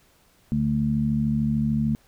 harmonic tone, 73.42 Hz, D2, in tune, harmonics 1 / 2 / 3, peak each -32 / -25 / -22 dBFS, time 0.52-1.95 s, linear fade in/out 0 ms, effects pink hiss -60 dBFS RMS until 2.07 s

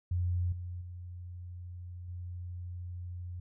sine tone with level steps, 88.7 Hz, F2, 27 cents sharp, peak -28 / -37 / -41 / -38 dBFS, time 0.11-3.4 s, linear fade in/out 5 ms, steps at 0.52 / 0.81 / 2.08 s, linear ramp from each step 5 ms, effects none

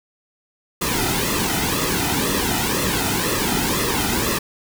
pink noise with flanger, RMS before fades -21 dBFS, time 0.81-4.39 s, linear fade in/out 10 ms, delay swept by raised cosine 1.3 to 1.82 ms, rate 2 Hz, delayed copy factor -0.7, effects none

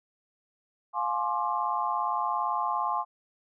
sine chord, D half-diminished seventh, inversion first, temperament just, 704.8 / 845.8 / 1057.2 / 1174.7 Hz, F5 / Ab5 / C6 / D6, +16 / +31 / +18 / 0 cents, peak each -34 / -31 / -29 / -34 dBFS, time 0.93-3.05 s, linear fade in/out 50 ms, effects none

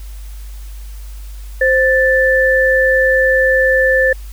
sine tone pair together, 523.3 / 1760.2 Hz, C5 / A6, 0 / 0 cents, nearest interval octave + major sixth, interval 2100 cents, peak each -12 dBFS, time 1.61-4.13 s, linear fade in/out 5 ms, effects added 50 Hz sine -27 dBFS peak until 4.32 s + white hiss -44 dBFS RMS until 4.32 s

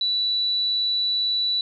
sine tone, 3951 Hz, B7, in tune, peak -20 dBFS, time 0.01-1.61 s, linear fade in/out 2 ms, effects none

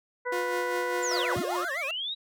harmonic tone, 493.9 Hz, B4, in tune, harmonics 1 / 2 / 3 / 4, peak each -31 / -34 / -36 / -37 dBFS, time 0.25-1.36 s, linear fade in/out 20 ms
sawtooth tone with tremolo, 355.7 Hz, F4, 32 cents sharp, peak -26 dBFS, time 0.32-1.65 s, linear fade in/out 5 ms, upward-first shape sine, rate 5 Hz, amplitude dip 45%
sine linear two-way sweep, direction down then up, 7459 to 69.3 to 3898 Hz, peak -30 dBFS, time 1.02-2.15 s, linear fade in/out 20 ms, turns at 1.37 s
25% pulse tone with vibrato, 610 Hz, D#5, 34 cents flat, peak -31 dBFS, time 1.11-1.91 s, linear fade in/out 2 ms, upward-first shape sine, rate 7.7 Hz, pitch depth 240 cents each way
effects none

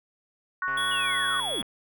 harmonic tone, 370 Hz, F#4, in tune, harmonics 3 / 4 / 5, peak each -30 / -28 / -35 dBFS, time 0.62-1.4 s, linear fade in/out 2 ms
click train, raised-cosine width 0.5 ms, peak -26 dBFS, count 127, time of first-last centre 0.68-1.627 s, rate 133 Hz
square tone, 3361 Hz, G#7, 20 cents sharp, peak -29 dBFS, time 0.77-1.62 s, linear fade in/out 5 ms
sine linear sweep, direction down, 2958 to 179.1 Hz, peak -32 dBFS, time 0.91-1.62 s, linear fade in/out 5 ms
effects none

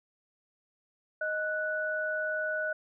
sine tone pair together, 622.3 / 1480 Hz, D#5 / F#6, 0 / 0 cents, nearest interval octave + minor third, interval 1500 cents, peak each -33 / -31 dBFS, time 1.21-2.73 s, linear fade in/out 5 ms, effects none

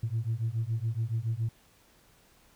sine beating tone pair, 110 / 117.1 Hz, A2 / A#2, 0 / +8 cents, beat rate 7.1 Hz, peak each -30 dBFS, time 0.03-1.49 s, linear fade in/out 5 ms, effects tanh soft clip ceiling -23 dBFS + pink hiss -62 dBFS RMS until 2.55 s

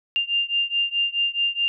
sine beating tone pair, 2794 / 2798.7 Hz, F7 / F7, 0 / +3 cents, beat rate 4.7 Hz, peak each -23 / -24 dBFS, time 0.16-1.68 s, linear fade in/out 0 ms, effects none

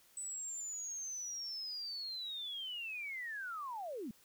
sine linear sweep, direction down, 8030 to 193 Hz, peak -40 dBFS, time 0.17-4.11 s, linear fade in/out 2 ms, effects white hiss -66 dBFS RMS until 4.24 s

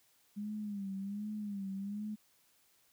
sine tone with vibrato, 202.7 Hz, G#3, 42 cents flat, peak -37 dBFS, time 0.36-2.16 s, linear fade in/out 20 ms, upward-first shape sine, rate 1.3 Hz, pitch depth 84 cents each way, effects white hiss -70 dBFS RMS until 2.92 s

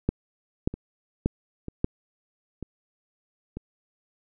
two click trains, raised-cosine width 3 ms, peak -21 / -9 dBFS, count 4 / 4, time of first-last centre 0.74-3.57 / 0.09-1.844 s, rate 1.06 / 1.71 Hz, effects none

